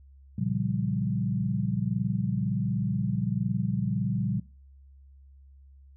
sine chord, G half-diminished seventh, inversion first, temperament equal, 116.54 / 138.59 / 174.61 / 196 Hz, Bb2 / Db3 / F3 / G3, 0 / 0 / 0 / 0 cents, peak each -31 dBFS, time 0.38-4.4 s, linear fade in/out 5 ms, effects noise-tail reverb RT60 0.3 s tail -17 dB re dry + added 68 Hz sine -50 dBFS peak until 5.96 s

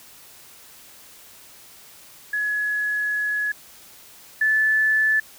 sine tone pair in turn, 1691 / 1742.6 Hz, G#6 / A6, +31 / -17 cents, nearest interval minor second, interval 52 cents, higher second, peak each -21 / -16 dBFS, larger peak second, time 2.33-3.52 / 4.41-5.2 s, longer first, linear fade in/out 5 ms, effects white hiss -47 dBFS RMS until 5.38 s

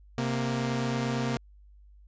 sawtooth tone pair together, 131.1 / 233.4 Hz, C3 / A#3, +4 / +2 cents, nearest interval minor seventh, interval 998 cents, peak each -26 dBFS, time 0.18-1.37 s, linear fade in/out 0 ms, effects added 50 Hz sine -51 dBFS peak until 2.07 s + resampled to 16000 Hz

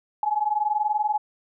sine tone pair together, 834.5 / 855 Hz, G#5 / A5, +8 / -50 cents, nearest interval unison, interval 42 cents, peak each -24 dBFS, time 0.23-1.18 s, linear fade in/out 2 ms, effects none

